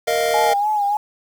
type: chord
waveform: square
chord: Bb suspended fourth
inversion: none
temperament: equal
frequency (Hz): 466.2 / 622.3 / 698.5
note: Bb4 / Eb5 / F5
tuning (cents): 0 / 0 / 0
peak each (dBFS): -22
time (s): 0.07-0.54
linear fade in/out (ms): 10
type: click train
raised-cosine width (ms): 0.5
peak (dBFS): -21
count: 18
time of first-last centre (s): 0.08-0.517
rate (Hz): 38.9
type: tone with vibrato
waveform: sine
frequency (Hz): 830.6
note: G#5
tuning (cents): 0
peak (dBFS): -16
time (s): 0.34-0.97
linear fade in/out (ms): 2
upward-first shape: sine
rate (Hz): 3.4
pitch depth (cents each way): 56
effects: 7-bit